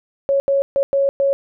sine tone bursts at uneven times, 553 Hz, C#5, 4 cents flat, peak -13 dBFS, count 5, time 0.29-0.4 / 0.48-0.62 / 0.76-0.83 / 0.93-1.09 / 1.2-1.33 s, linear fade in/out 0 ms, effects none

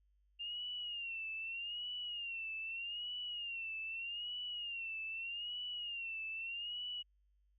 sine tone with vibrato, 2790 Hz, F7, 2 cents flat, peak -40 dBFS, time 0.39-7.03 s, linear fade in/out 20 ms, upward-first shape sine, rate 0.81 Hz, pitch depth 100 cents each way, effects added 50 Hz sine -70 dBFS peak until 7.58 s

